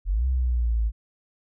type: linear two-way sweep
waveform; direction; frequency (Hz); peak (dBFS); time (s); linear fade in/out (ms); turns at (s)
sine; up then down; 40.95 to 65.41 to 53.4; -20; 0.05-0.92; 50; 0.26
effects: none